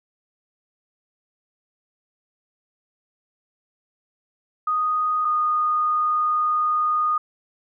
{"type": "tone pair in turn", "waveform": "sine", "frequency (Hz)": [1242, 1230.6], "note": ["D#6", "D#6"], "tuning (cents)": [-3, -19], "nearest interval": "unison", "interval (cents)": 16, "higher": "first", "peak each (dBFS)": [-19, -18], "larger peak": "second", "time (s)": [[4.67, 5.25], [5.25, 7.18]], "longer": "second", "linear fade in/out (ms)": 5, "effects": []}